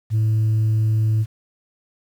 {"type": "tone", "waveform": "sine", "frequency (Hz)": 109.4, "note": "A2", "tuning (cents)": -9, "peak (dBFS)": -13, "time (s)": [0.1, 1.26], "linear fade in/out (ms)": 50, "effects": ["tanh soft clip ceiling -14 dBFS", "8-bit"]}